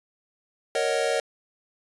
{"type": "chord", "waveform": "square", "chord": "D# minor seventh", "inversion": "second", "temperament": "equal", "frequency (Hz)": [466.2, 554.4, 622.3, 740], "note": ["A#4", "C#5", "D#5", "F#5"], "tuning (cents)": [0, 0, 0, 0], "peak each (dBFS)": [-28, -28, -29, -32], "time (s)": [0.75, 1.2], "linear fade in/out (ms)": 2, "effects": ["resampled to 24000 Hz"]}